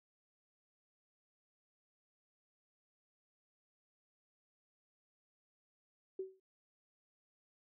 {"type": "tone with exponential decay", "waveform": "sine", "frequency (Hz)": 379.8, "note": "F#4", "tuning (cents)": 45, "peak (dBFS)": -35, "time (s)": [6.19, 6.4], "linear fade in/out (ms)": 5, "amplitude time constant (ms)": 45, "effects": []}